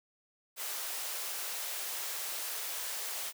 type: high-pass noise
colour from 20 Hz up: white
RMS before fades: -38 dBFS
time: 0.56-3.33 s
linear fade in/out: 50 ms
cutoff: 440 Hz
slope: 24 dB/octave
effects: none